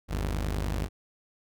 sawtooth tone pair together, 50.52 / 80.2 Hz, G#1 / E2, -47 / -47 cents, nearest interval minor sixth, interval 800 cents, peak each -25 / -30 dBFS, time 0.08-0.89 s, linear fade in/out 50 ms, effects none

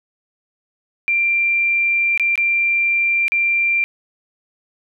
sine tone with dropouts, 2369 Hz, D7, 14 cents sharp, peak -14 dBFS, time 1.08-3.84 s, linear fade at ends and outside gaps 0 ms, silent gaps 2.176-2.197 / 2.356-2.377 / 3.281-3.32 s, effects none

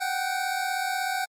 25% pulse tone pair together, 740 / 776.4 Hz, F#5 / G5, 0 / -17 cents, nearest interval minor second, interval 83 cents, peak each -25 dBFS, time 0-1.26 s, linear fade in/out 20 ms, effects MP3 64 kbps

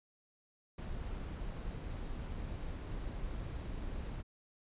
brown noise with ADSR envelope, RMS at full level -39 dBFS, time 0.78-4.23 s, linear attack 5 ms, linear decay 7 ms, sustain -2 dB, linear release 31 ms, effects resampled to 8000 Hz

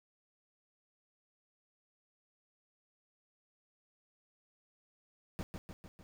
brown noise with echo, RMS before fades -39 dBFS, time 5.39-5.43 s, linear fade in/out 0 ms, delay 150 ms, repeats 4, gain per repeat -4 dB, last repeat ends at 6.03 s, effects none

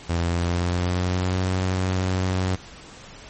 sawtooth tone with pitch glide, 85.2 to 92.91 Hz, F2 to F#2, -42 to +8 cents, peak -17 dBFS, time 0.09-2.56 s, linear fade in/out 10 ms, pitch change +150 cents, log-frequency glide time 0.22-1.42 s, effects pink hiss -43 dBFS RMS until 3.29 s + MP3 32 kbps

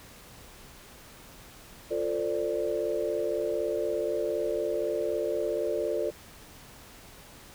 sine chord, D minor seventh, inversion first, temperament equal with one note detuned, 349.2 / 445.9 / 523.3 / 587.3 Hz, F4 / A4 / C5 / D5, 0 / +23 / 0 / 0 cents, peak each -33 / -31 / -35 / -31 dBFS, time 1.9-6.11 s, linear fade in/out 20 ms, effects pink hiss -50 dBFS RMS until 7.54 s

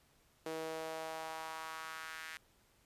sawtooth tone with high-pass filter sweep, 160.1 Hz, D#3, 50 cents sharp, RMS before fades -44 dBFS, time 0.46-2.37 s, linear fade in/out 0 ms, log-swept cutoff 420 to 1800 Hz, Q 2.3, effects pink hiss -70 dBFS RMS until 2.85 s + resampled to 32000 Hz

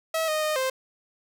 sawtooth tone with pitch steps, 645 / 619 / 615 / 523 Hz, E5 / D#5 / D#5 / C5, -38 / -9 / -20 / -1 cents, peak -20 dBFS, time 0.14-0.7 s, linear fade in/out 5 ms, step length 140 ms, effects none

